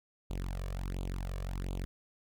sawtooth tone with flanger, 45.79 Hz, F#1, 17 cents flat, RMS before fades -37 dBFS, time 0.3-1.85 s, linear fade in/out 0 ms, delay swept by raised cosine 0.27 to 1.77 ms, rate 1.4 Hz, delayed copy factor +0.9, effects none

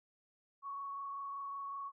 sine tone with frequency modulation, 1112 Hz, C#6, 5 cents sharp, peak -40 dBFS, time 0.62-1.92 s, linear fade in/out 50 ms, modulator 25.3 Hz, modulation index 0.6, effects none

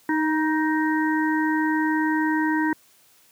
harmonic tone with a mistuned harmonic, 311.1 Hz, D#4, in tune, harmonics 1 / 3 / 5 / 6, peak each -21 / -27 / -30 / -29 dBFS, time 0.09-2.73 s, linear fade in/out 2 ms, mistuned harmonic 3, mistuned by +26 cents, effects white hiss -57 dBFS RMS until 3.31 s + high-pass 80 Hz 12 dB/octave

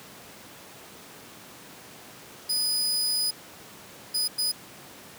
sawtooth tone bursts at uneven times, 4978 Hz, D#8, in tune, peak -21 dBFS, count 3, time 2.49-3.31 / 4.14-4.28 / 4.38-4.52 s, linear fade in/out 10 ms, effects pink hiss -46 dBFS RMS until 5.18 s + high-pass 150 Hz 12 dB/octave

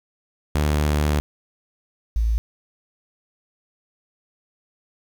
sawtooth / sine tone pair in turn, 74.6 / 55.68 Hz, D2 / A1, +28 / +21 cents, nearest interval perfect fourth, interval 507 cents, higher first, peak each -14 / -17 dBFS, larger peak first, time 0.55-1.2 / 2.16-2.38 s, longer first, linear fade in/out 0 ms, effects 8-bit

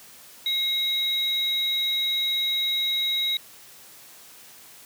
triangle tone pair together, 2144 / 3820 Hz, C7 / A#7, +42 / +42 cents, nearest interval minor seventh, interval 1000 cents, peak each -32 / -21 dBFS, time 0.46-3.37 s, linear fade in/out 2 ms, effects white hiss -48 dBFS RMS until 4.85 s + high-pass 80 Hz 12 dB/octave

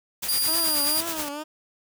white noise with tremolo, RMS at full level -29 dBFS, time 0.22-1.29 s, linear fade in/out 10 ms, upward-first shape sine, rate 9.4 Hz, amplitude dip 60%
10% pulse tone, 4800 Hz, D8, 37 cents sharp, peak -15 dBFS, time 0.28-1.01 s, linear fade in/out 10 ms
15% pulse tone with vibrato, 310 Hz, D#4, 6 cents flat, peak -25 dBFS, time 0.47-1.44 s, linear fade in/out 20 ms, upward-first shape triangle, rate 2.1 Hz, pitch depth 160 cents each way
effects none

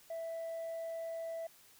sine tone, 659.3 Hz, E5, in tune, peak -36 dBFS, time 0.1-1.47 s, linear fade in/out 5 ms, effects tanh soft clip ceiling -37 dBFS + white hiss -62 dBFS RMS until 1.79 s

